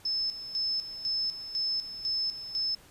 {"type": "tone with tremolo", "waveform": "sine", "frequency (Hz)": 5240, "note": "E8", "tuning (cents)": -11, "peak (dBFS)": -27, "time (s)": [0.05, 2.75], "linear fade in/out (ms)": 5, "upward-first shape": "square", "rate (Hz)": 2, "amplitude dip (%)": 70, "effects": ["pink hiss -56 dBFS RMS until 2.9 s", "resampled to 32000 Hz"]}